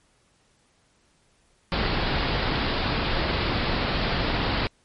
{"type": "low-pass noise", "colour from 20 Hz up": "pink", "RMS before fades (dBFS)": -25, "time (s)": [1.72, 4.67], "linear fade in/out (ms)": 0, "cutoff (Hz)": 4900, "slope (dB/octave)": 96, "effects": ["pink hiss -64 dBFS RMS until 4.84 s", "MP3 48 kbps"]}